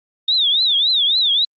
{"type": "tone with vibrato", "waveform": "sine", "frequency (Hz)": 3646, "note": "A#7", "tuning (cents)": -39, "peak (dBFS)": -13, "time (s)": [0.28, 1.45], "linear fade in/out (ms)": 5, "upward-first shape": "triangle", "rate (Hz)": 3.6, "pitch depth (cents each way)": 220, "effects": ["Opus 24 kbps"]}